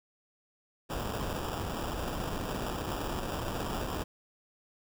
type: noise with sample-and-hold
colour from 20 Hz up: pink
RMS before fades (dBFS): -35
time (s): 0.89-4.04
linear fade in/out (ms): 20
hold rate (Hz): 2100
effects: none